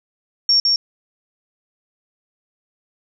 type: tone with echo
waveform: sine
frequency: 5510 Hz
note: F8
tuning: 24 cents flat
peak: -11 dBFS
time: 0.49-0.6 s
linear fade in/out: 2 ms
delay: 160 ms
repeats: 1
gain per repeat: -2 dB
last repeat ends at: 0.76 s
effects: none